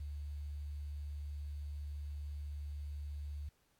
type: tone with quantisation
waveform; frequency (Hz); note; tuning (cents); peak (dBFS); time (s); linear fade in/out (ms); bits
sine; 73; D2; -10; -40; 0-3.49; 5; 11
effects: pink hiss -75 dBFS RMS until 3.79 s + AAC 64 kbps